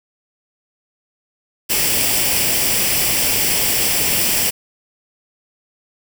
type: noise with comb filter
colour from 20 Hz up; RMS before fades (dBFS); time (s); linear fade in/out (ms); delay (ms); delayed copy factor
white; -17; 1.69-4.51; 20; 0.38; +0.55
effects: none